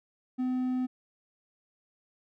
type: tone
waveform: triangle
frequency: 254.2 Hz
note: C4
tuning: 50 cents flat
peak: -25 dBFS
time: 0.38-0.87 s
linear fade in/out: 20 ms
effects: none